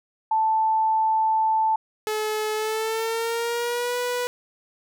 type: tone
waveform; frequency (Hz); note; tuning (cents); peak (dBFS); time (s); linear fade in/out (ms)
sine; 880; A5; 0; -18; 0.31-1.76; 5
type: tone with pitch glide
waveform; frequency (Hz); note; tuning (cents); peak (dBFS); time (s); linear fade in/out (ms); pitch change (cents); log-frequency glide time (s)
sawtooth; 429.8 to 490.9; A4 to B4; -41 to -10; -20; 2.07-4.27; 0; +231; 2.54-3.97
effects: none